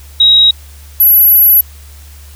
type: tone pair in turn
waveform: sine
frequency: 3815 / 11686 Hz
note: A#7 / F#9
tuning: +39 / -23 cents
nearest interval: octave + perfect fifth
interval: 1938 cents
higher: second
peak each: -3 dBFS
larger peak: neither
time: 0.2-0.51 / 1-1.61 s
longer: second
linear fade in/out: 5 ms
effects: added 72 Hz sine -32 dBFS peak until 2.35 s + white hiss -41 dBFS RMS until 2.35 s